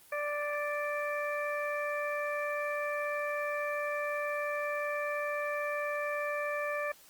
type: harmonic tone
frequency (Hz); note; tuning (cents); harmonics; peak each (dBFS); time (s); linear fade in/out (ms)
587.3; D5; 0; 1 / 2 / 3 / 4; -34 / -38 / -38 / -40; 0.12-6.92; 5
effects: white hiss -58 dBFS RMS until 7.09 s + Opus 24 kbps